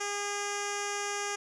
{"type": "tone with low-pass filter", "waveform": "10% pulse", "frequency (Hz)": 407.4, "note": "G#4", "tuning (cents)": -33, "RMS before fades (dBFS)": -34, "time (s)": [0, 1.36], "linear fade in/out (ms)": 10, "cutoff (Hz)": 7400, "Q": 2.9, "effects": []}